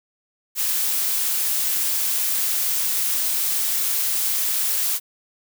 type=noise; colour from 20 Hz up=blue; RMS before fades=-22 dBFS; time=0.55-5 s; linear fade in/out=50 ms; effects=none